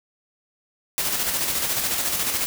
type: noise with tremolo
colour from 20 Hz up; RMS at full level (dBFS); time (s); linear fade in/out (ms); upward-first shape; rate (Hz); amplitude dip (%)
white; -23; 0.98-2.46; 0; square; 14; 35
effects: none